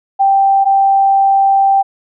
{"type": "tone pair in turn", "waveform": "sine", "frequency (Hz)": [784, 784], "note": ["G5", "G5"], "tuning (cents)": [0, 0], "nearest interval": "unison", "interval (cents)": 0, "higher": "neither", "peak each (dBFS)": -7, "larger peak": "neither", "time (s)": [[0.19, 0.65], [0.65, 1.83]], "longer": "second", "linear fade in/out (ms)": 20, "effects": []}